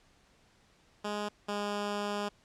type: tone pair in turn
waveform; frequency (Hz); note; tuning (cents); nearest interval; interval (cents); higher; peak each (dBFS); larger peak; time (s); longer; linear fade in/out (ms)
10% pulse; 207.7 / 205.3; G#3 / G#3; 0 / -20; unison; 20; first; -25 / -24; second; 1.04-1.29 / 1.48-2.29; second; 10
effects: pink hiss -65 dBFS RMS until 2.44 s + low-pass 7000 Hz 12 dB/octave